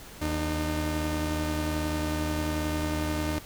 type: tone pair together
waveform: sawtooth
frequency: 78.7 / 303.6 Hz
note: D#2 / D#4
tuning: +20 / -42 cents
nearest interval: octave + major seventh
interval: 2338 cents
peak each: -26 dBFS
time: 0.21-3.39 s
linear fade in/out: 10 ms
effects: added 50 Hz sine -55 dBFS peak until 3.45 s + pink hiss -46 dBFS RMS until 3.45 s